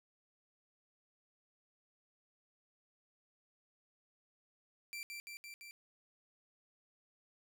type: tone with echo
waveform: sawtooth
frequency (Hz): 2349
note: D7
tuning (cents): 0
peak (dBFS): -39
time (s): 4.93-5.03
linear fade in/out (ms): 0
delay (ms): 170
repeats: 4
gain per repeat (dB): -2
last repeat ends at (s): 5.71
effects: none